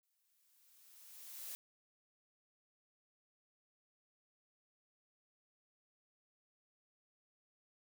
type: noise with exponential growth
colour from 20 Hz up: blue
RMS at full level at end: -45 dBFS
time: 0.03-1.55 s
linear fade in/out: 0 ms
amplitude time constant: 330 ms
effects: none